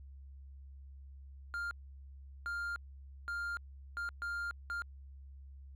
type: tone bursts at uneven times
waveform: triangle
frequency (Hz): 1400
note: F6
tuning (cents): +4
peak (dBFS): -34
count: 6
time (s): 1.54-1.71 / 2.46-2.76 / 3.28-3.57 / 3.97-4.09 / 4.22-4.51 / 4.7-4.82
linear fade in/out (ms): 0
effects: added 68 Hz sine -49 dBFS peak until 5.75 s